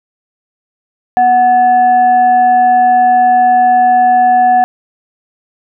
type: tone with frequency modulation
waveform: sine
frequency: 740 Hz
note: F#5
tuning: in tune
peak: -5 dBFS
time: 1.17-4.64 s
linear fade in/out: 0 ms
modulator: 984 Hz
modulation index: 0.28
effects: none